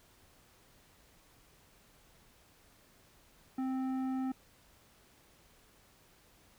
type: tone with tanh clipping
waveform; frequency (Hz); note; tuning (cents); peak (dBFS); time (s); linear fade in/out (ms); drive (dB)
sine; 261.6; C4; 0; -34; 3.58-4.32; 5; 11
effects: pink hiss -64 dBFS RMS until 6.58 s